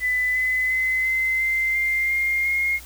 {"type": "tone with pitch steps", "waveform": "sine", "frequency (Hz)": [2000, 2020, 2040, 2060, 2080, 2101, 2121, 2142], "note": ["B6", "B6", "C7", "C7", "C7", "C7", "C7", "C7"], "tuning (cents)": [21, 39, -44, -28, -11, 7, 23, 40], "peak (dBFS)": -19, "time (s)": [0, 2.8], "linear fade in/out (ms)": 50, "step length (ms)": 350, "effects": ["added 60 Hz sine -42 dBFS peak until 2.85 s", "white hiss -44 dBFS RMS until 2.85 s"]}